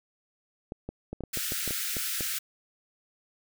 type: clicks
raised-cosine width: 2 ms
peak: -22 dBFS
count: 11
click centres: 0.721 / 0.89 / 1.13 / 1.207 / 1.237 / 1.373 / 1.521 / 1.677 / 1.708 / 1.968 / 2.208 s
type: high-pass noise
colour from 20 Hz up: white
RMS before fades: -32 dBFS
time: 1.33-2.39 s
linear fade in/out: 10 ms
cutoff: 1300 Hz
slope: 96 dB/octave
effects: none